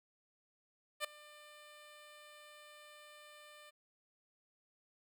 10% pulse tone with ADSR envelope, 597 Hz, D5, 28 cents sharp, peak -25 dBFS, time 1-3.71 s, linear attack 44 ms, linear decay 5 ms, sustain -22 dB, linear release 21 ms, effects none

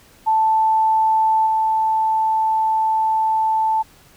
sine tone with level steps, 880 Hz, A5, in tune, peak -13 / -15 dBFS, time 0.26-3.83 s, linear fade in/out 20 ms, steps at 1.46 s, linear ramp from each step 10 ms, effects pink hiss -50 dBFS RMS until 4.16 s

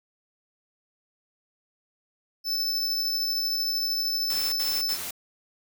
square tone with tremolo, 5274 Hz, E8, in tune, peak -24 dBFS, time 2.44-4.98 s, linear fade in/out 50 ms, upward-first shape triangle, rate 13 Hz, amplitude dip 25%
white noise bursts, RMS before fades -34 dBFS, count 3, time 4.3-5.108 s, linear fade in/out 2 ms, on 220 ms, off 74 ms
effects none

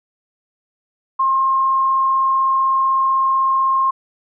sine tone with frequency modulation, 1066 Hz, C6, 32 cents sharp, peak -13 dBFS, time 1.19-3.91 s, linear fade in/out 10 ms, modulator 35.9 Hz, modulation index 0.27, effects none

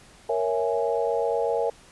sine chord, A# half-diminished seventh, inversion none, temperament equal, 466.2 / 554.4 / 659.3 / 830.6 Hz, A#4 / C#5 / E5 / G#5, 0 / 0 / 0 / 0 cents, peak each -25 / -28 / -29 / -30 dBFS, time 0.29-1.7 s, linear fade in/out 5 ms, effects pink hiss -52 dBFS RMS until 1.91 s + resampled to 24000 Hz

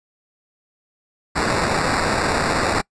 blue noise with sample-and-hold, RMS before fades -20 dBFS, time 1.35-2.82 s, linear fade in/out 20 ms, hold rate 3150 Hz, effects noise-tail reverb RT60 0.1 s tail -25 dB re dry + resampled to 22050 Hz

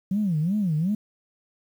sine tone with vibrato, 179.7 Hz, F3, 50 cents sharp, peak -20 dBFS, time 0.11-0.95 s, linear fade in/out 5 ms, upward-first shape sine, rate 2.7 Hz, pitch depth 300 cents each way, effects tanh soft clip ceiling -16 dBFS + 9-bit

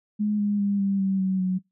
sine tone with pitch steps, 209.7 / 205.4 / 201.2 / 197.02 / 192.96 / 188.99 / 185.1 Hz, G#3 / G#3 / G3 / G3 / G3 / F#3 / F#3, +17 / -19 / +45 / +9 / -27 / +37 / +1 cents, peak -21 dBFS, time 0.19-1.59 s, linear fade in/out 20 ms, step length 200 ms, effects noise-tail reverb RT60 0.2 s tail -24 dB re dry

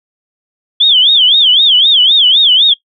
sine tone with vibrato, 3322 Hz, G#7, in tune, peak -4 dBFS, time 0.8-2.74 s, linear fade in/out 10 ms, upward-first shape sine, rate 3.9 Hz, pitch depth 210 cents each way, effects noise-tail reverb RT60 0.1 s tail -20 dB re dry

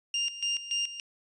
30% pulse tone with tremolo, 2803 Hz, F7, 6 cents sharp, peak -24 dBFS, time 0.14-1 s, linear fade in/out 2 ms, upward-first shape square, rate 3.5 Hz, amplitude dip 75%, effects resampled to 22050 Hz

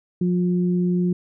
sine tone pair together, 178.3 / 356.6 Hz, F3 / F4, +36 / +36 cents, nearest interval octave, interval 1200 cents, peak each -18 / -26 dBFS, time 0.21-1.13 s, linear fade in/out 5 ms, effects none

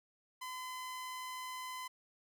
sawtooth tone, 1019 Hz, C6, 46 cents flat, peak -38 dBFS, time 0.41-1.88 s, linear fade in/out 10 ms, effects none

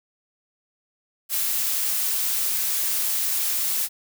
blue noise, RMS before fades -24 dBFS, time 1.29-3.89 s, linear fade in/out 50 ms, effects none

